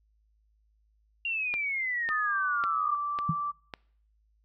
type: exponential sweep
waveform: sine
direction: down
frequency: 2786 to 1174.7 Hz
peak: -28 dBFS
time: 1.25-2.95 s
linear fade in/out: 2 ms
type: click train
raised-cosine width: 0.3 ms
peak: -20 dBFS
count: 5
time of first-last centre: 1.54-3.738 s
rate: 1.82 Hz
type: tone with pitch glide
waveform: sine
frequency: 1244 to 1167.4 Hz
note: D#6 to D6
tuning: -1 to -11 cents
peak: -29 dBFS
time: 2.09-3.52 s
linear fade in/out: 20 ms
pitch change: -110 cents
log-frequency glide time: 2.23-2.36 s
type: tone with exponential decay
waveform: sine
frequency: 160 Hz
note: D#3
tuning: 49 cents sharp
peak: -20 dBFS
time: 3.29-3.37 s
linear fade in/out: 5 ms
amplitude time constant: 16 ms
effects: noise-tail reverb RT60 0.6 s tail -24 dB re dry + added 53 Hz sine -65 dBFS peak until 4.44 s